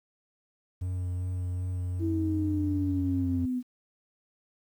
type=tone with vibrato; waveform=triangle; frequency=90.3 Hz; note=F#2; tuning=42 cents flat; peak=-27 dBFS; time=0.81-3.46 s; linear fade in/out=10 ms; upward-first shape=sine; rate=2.6 Hz; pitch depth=15 cents each way
type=linear sweep; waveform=sine; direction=down; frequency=331 to 247 Hz; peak=-27 dBFS; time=1.99-3.63 s; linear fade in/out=50 ms
effects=10-bit